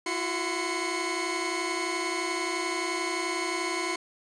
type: tone cluster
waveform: sawtooth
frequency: 334.7 / 366.2 / 1021 / 2189 Hz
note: E4 / F#4 / C6 / C#7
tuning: +26 / -18 / -43 / -22 cents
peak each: -30 dBFS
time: 0.06-3.96 s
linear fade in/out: 5 ms
effects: resampled to 22050 Hz